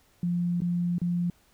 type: tone with dropouts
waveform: sine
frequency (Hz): 174.61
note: F3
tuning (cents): 0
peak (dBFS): -24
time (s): 0.23-1.3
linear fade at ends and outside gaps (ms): 2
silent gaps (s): 0.605-0.618 / 0.983-1.016
effects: pink hiss -63 dBFS RMS until 1.53 s